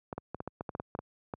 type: clicks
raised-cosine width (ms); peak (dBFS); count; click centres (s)
1; -22; 12; 0.128 / 0.18 / 0.346 / 0.404 / 0.476 / 0.609 / 0.692 / 0.751 / 0.799 / 0.951 / 0.99 / 1.338
effects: high-pass 80 Hz 12 dB/octave